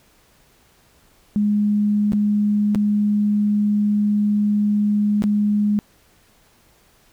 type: tone with dropouts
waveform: sine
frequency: 207.7 Hz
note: G#3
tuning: in tune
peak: -15 dBFS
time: 1.36-5.79 s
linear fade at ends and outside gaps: 0 ms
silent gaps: 2.121-2.133 / 2.748-2.756 / 5.222-5.239 s
effects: pink hiss -56 dBFS RMS until 7.12 s